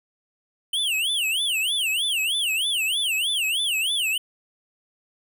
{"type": "tone with vibrato", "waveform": "square", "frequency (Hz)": 2991, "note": "F#7", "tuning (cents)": 18, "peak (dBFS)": -22, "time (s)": [0.73, 4.18], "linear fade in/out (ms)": 5, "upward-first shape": "sine", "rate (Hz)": 3.2, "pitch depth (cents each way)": 280, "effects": []}